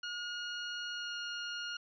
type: tone with pitch glide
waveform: 20% pulse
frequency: 1435 to 1424.3 Hz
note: F6 to F6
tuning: +47 to +34 cents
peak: -33 dBFS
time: 0.03-1.77 s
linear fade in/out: 5 ms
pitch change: -13 cents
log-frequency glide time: 0.93-1.15 s
effects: resampled to 16000 Hz